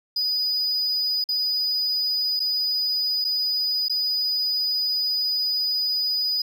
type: tone with dropouts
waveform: triangle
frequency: 4957 Hz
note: D#8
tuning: 7 cents flat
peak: -20 dBFS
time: 0.16-6.42 s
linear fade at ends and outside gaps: 5 ms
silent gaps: 1.241-1.288 / 2.395-2.401 / 3.244-3.248 / 3.884-3.896 s
effects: none